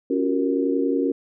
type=chord; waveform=sine; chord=Gb major seventh; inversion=second; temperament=equal with one note detuned; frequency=277.2 / 349.2 / 379.3 / 466.2 Hz; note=Db4 / F4 / Gb4 / Bb4; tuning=0 / 0 / +43 / 0 cents; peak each=-22 / -27 / -26 / -25 dBFS; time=0.1-1.12 s; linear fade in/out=5 ms; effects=none